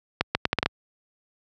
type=accelerating click train; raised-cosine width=0.3 ms; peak=-4 dBFS; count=7; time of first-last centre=0.21-0.66 s; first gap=140 ms; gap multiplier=0.74; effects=high-pass 60 Hz 12 dB/octave